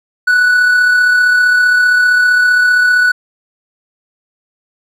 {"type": "tone with amplitude modulation", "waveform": "triangle", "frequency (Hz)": 1480, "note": "F#6", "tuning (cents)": 0, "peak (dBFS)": -4, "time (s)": [0.27, 3.12], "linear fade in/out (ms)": 10, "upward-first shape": "sine", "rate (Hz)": 35.3, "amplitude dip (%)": 30, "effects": []}